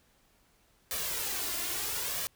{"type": "noise with flanger", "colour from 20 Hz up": "white", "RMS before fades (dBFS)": -34, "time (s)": [0.91, 2.27], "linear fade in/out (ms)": 0, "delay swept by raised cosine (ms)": [1.7, 2.9], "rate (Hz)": 0.75, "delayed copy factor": 0.6, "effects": ["pink hiss -67 dBFS RMS until 2.35 s"]}